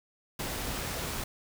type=noise; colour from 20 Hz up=pink; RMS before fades=-35 dBFS; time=0.39-1.24 s; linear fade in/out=5 ms; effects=none